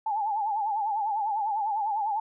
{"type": "tone with vibrato", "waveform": "sine", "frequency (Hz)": 844, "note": "G#5", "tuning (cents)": 28, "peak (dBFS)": -25, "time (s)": [0.06, 2.2], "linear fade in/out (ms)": 5, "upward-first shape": "sine", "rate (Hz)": 10, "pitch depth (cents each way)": 99, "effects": []}